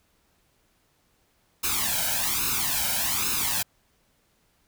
white noise with flanger, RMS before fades -26 dBFS, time 1.63-3.63 s, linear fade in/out 10 ms, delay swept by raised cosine 0.76 to 1.32 ms, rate 1.2 Hz, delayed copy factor +0.85, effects pink hiss -67 dBFS RMS until 4.67 s

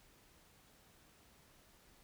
silence, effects pink hiss -66 dBFS RMS until 2.03 s

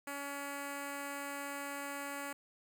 5% pulse tone with notch filter, 282.3 Hz, C#4, 32 cents sharp, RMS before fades -42 dBFS, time 0.07-2.33 s, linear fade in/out 5 ms, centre 3500 Hz, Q 1.1, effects none

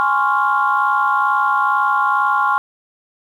sine chord, Db major seventh, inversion second, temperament equal, 830.6 / 1046.5 / 1108.7 / 1396.9 Hz, Ab5 / C6 / Db6 / F6, 0 / 0 / 0 / 0 cents, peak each -19 / -19 / -18 / -18 dBFS, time 0-2.58 s, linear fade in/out 0 ms, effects tanh soft clip ceiling -4 dBFS + 8-bit

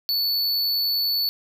square tone, 4455 Hz, C#8, 8 cents sharp, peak -21 dBFS, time 0.09-1.29 s, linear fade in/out 0 ms, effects 10-bit

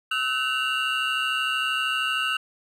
triangle tone cluster, 1296 / 1512 / 2741 / 2874 Hz, E6 / F#6 / F7 / F7, -30 / +37 / -33 / +49 cents, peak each -27 dBFS, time 0.11-2.37 s, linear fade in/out 5 ms, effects none

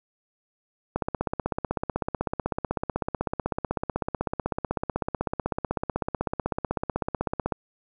click train, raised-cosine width 1 ms, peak -12 dBFS, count 106, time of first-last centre 0.96-7.522 s, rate 16 Hz, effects none

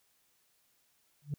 sine tone with exponential growth, 145.4 Hz, D3, 17 cents flat, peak -27 dBFS, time 1.22-1.34 s, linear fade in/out 2 ms, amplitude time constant 24 ms, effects tanh soft clip ceiling -29 dBFS + white hiss -72 dBFS RMS until 1.38 s

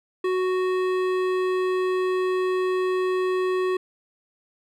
sine tone with hard clipping, 370 Hz, F#4, in tune, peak -23 dBFS, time 0.24-3.77 s, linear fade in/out 5 ms, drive 14 dB, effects none

